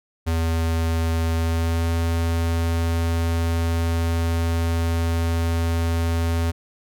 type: tone with pitch glide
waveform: square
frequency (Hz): 82.2 to 83.4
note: E2 to E2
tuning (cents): -4 to +21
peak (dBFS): -20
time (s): 0.26-6.52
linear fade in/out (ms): 20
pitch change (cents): +25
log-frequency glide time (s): 1.34-1.92
effects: none